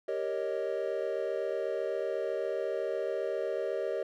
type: chord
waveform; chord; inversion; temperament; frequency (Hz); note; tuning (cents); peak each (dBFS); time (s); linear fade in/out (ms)
triangle; Eb dominant seventh; first; equal; 392 / 466.2 / 554.4 / 622.3; G4 / Bb4 / Db5 / Eb5; 0 / 0 / 0 / 0; -34; 0.08-4.03; 5
effects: none

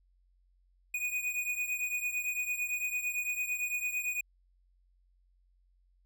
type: beating tone pair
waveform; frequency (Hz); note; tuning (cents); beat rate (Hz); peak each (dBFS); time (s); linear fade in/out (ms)
square; 2471 / 2479.9; D#7 / D#7; -13 / -6; 8.9; -34 / -38; 0.94-4.21; 5
effects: added 45 Hz sine -65 dBFS peak until 6.05 s

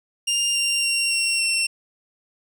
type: tone with pitch steps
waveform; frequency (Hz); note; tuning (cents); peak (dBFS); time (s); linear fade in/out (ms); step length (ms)
20% pulse; 2802 / 2779 / 2757 / 2735 / 2713; F7 / F7 / F7 / F7 / E7; +5 / -9 / -23 / -37 / +49; -14; 0.27-1.67; 10; 280
effects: none

